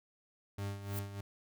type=tone with tremolo; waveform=40% pulse; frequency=100.1 Hz; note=G2; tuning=37 cents sharp; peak=-35 dBFS; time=0.58-1.21 s; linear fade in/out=5 ms; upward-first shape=sine; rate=3.3 Hz; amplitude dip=65%
type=noise with exponential growth; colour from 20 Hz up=violet; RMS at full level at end=-40 dBFS; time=0.81-0.99 s; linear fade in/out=0 ms; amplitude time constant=39 ms
effects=none